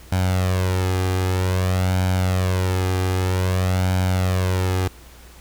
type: tone with flanger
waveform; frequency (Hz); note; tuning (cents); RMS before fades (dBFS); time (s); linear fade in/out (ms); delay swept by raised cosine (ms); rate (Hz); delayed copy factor
sawtooth; 92.5; F#2; 0; -20; 0.12-4.88; 5; 1.3 to 2.5; 0.52; +0.6
effects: added 60 Hz sine -44 dBFS peak until 5.4 s + pink hiss -47 dBFS RMS until 5.4 s